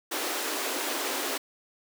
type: high-pass noise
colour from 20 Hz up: pink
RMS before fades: -31 dBFS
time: 0.11-1.38 s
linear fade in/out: 10 ms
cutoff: 260 Hz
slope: 96 dB/octave
effects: none